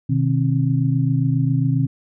sine tone cluster, 126.9 / 154.3 / 267.1 Hz, B2 / D#3 / C4, +47 / -14 / +36 cents, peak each -18 / -20 / -23 dBFS, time 0.09-1.87 s, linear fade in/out 10 ms, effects none

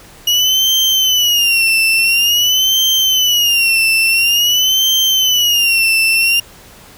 35% pulse tone with vibrato, 2891 Hz, F#7, 41 cents flat, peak -8 dBFS, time 0.27-6.4 s, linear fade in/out 5 ms, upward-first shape sine, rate 0.48 Hz, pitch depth 140 cents each way, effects pink hiss -40 dBFS RMS until 6.97 s

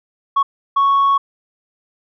sine tone bursts at uneven times, 1108.7 Hz, C#6, in tune, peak -9 dBFS, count 2, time 0.36-0.43 / 0.76-1.18 s, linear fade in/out 10 ms, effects tanh soft clip ceiling -9 dBFS

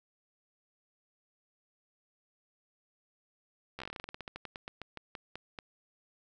slowing click train, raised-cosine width 0.3 ms, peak -25 dBFS, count 24, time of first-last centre 3.79-5.588 s, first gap 13 ms, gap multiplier 1.14, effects none

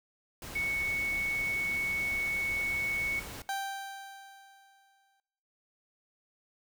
pink noise, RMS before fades -43 dBFS, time 0.42-3.42 s, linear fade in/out 2 ms
sine tone, 2217 Hz, C#7, in tune, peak -29 dBFS, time 0.55-3.2 s, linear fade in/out 10 ms
30% pulse tone with exponential decay, 784 Hz, G5, in tune, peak -28 dBFS, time 3.49-5.2 s, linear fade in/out 1 ms, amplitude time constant 370 ms
effects noise-tail reverb RT60 0.8 s tail -18 dB re dry

